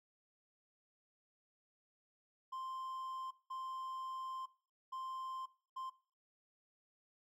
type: tone bursts at uneven times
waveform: triangle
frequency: 1046.5 Hz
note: C6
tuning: in tune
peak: -40 dBFS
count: 4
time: 2.52-3.31 / 3.5-4.46 / 4.92-5.46 / 5.76-5.9 s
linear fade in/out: 10 ms
effects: noise-tail reverb RT60 0.4 s tail -18 dB re dry